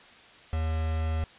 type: tone with quantisation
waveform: triangle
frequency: 79.6 Hz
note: D#2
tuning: 40 cents sharp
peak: -24 dBFS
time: 0.53-1.24 s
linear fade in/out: 0 ms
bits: 6
effects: white hiss -52 dBFS RMS until 1.38 s + resampled to 8000 Hz